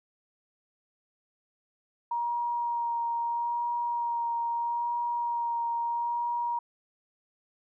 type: tone with vibrato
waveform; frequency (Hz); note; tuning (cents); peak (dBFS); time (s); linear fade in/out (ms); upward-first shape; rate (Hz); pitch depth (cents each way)
sine; 944; A#5; +22; -27; 2.11-6.59; 5; sine; 0.77; 14
effects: none